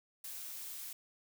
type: noise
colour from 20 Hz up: blue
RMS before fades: -45 dBFS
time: 0.24-0.93 s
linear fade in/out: 5 ms
effects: none